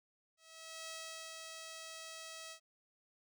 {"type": "tone with ADSR envelope", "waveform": "5% pulse", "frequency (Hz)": 646, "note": "E5", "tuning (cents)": -35, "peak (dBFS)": -33, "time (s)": [0.37, 2.6], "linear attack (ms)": 510, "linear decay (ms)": 450, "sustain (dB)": -3, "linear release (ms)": 85, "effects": []}